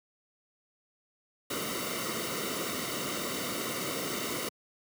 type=noise with comb filter; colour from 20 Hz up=pink; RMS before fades=-34 dBFS; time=1.5-4.49 s; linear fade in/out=5 ms; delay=1.2 ms; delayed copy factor=-0.7; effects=high-pass 150 Hz 12 dB/octave